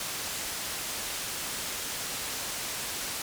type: low-pass noise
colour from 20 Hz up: white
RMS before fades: -35 dBFS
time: 0-3.22 s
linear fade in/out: 2 ms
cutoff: 10000 Hz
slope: 12 dB/octave
effects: none